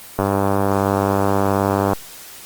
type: click train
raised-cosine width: 1 ms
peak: -3 dBFS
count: 173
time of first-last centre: 0.19-1.933 s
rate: 98.7 Hz
effects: white hiss -38 dBFS RMS until 2.45 s + Opus 24 kbps